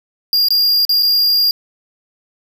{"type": "tone with dropouts", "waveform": "square", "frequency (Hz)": 4812, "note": "D8", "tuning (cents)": 41, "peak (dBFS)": -11, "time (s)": [0.33, 1.51], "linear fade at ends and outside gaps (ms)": 1, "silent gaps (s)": [[0.485, 0.505], [0.851, 0.893], [1.025, 1.03]], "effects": []}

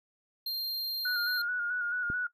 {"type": "tone", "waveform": "square", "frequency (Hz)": 4190, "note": "C8", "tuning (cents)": 2, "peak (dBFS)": -32, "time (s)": [0.46, 1.42], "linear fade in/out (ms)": 5}
{"type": "tone with vibrato", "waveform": "sine", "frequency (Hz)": 1448, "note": "F#6", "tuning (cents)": -38, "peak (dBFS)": -29, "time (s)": [1.05, 2.27], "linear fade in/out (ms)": 5, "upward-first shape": "square", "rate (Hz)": 4.6, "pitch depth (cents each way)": 33}
{"type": "click", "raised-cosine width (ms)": 3, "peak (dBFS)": -25, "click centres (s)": 2.101}
{"effects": ["noise-tail reverb RT60 0.1 s tail -19 dB re dry"]}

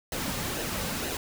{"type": "noise with flanger", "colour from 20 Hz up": "pink", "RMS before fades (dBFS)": -32, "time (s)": [0.12, 1.17], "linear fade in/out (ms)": 2, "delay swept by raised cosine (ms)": [0.86, 3.06], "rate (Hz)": 2.1, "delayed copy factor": -0.5, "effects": []}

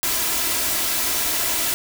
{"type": "noise with comb filter", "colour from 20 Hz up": "white", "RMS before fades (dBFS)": -22, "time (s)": [0.03, 1.74], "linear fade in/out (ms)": 0, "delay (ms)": 3, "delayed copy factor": 0.5, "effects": []}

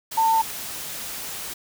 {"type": "tone in noise", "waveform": "sine", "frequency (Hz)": 897, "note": "A5", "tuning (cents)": 33, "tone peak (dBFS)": -16, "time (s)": [0.17, 0.42], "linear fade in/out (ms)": 10, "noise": "white", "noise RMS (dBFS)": -33, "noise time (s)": [0.11, 1.54], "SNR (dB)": 14, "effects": []}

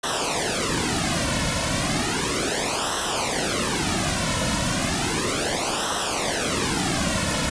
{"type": "noise with flanger", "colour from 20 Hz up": "pink", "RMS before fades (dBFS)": -24, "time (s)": [0.03, 7.5], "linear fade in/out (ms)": 10, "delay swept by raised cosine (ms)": [0.43, 2.53], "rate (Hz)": 0.34, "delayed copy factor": -0.85, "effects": ["resampled to 22050 Hz"]}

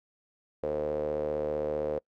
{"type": "tone with band-pass filter", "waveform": "sawtooth", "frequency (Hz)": 75.4, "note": "D2", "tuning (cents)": 46, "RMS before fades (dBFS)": -31, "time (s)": [0.63, 1.99], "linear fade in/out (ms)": 5, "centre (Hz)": 500, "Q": 8.7, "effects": ["noise-tail reverb RT60 0.1 s tail -24 dB re dry"]}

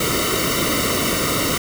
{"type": "noise with comb filter", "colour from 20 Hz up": "pink", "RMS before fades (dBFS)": -20, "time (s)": [0, 1.58], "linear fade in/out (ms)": 5, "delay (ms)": 1.2, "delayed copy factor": -0.9, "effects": []}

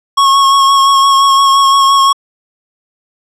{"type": "tone with vibrato", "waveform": "square", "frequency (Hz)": 1096, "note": "C#6", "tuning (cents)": -20, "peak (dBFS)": -6, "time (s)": [0.17, 2.13], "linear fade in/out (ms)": 10, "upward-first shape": "sine", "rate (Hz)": 5.8, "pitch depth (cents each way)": 21, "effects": ["low-pass 8000 Hz 12 dB/octave"]}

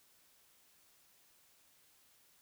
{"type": "silence", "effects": ["white hiss -68 dBFS RMS until 2.41 s"]}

